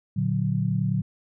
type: chord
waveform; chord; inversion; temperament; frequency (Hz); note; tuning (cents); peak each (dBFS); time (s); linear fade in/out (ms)
sine; Bb augmented; none; equal; 116.54 / 146.83 / 185; Bb2 / D3 / F#3; 0 / 0 / 0; -26; 0.16-1.02; 10
effects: none